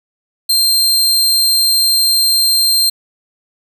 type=tone; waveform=sawtooth; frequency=4169 Hz; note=C8; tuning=7 cents flat; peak=-7 dBFS; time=0.49-2.9 s; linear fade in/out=10 ms; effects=none